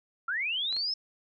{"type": "linear sweep", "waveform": "sine", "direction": "up", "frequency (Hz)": [1326, 5310], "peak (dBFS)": -28, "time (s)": [0.28, 0.94], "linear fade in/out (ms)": 5}
{"type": "clicks", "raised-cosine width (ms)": 0.2, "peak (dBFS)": -26, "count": 2, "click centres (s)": [0.726, 0.766]}
{"effects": []}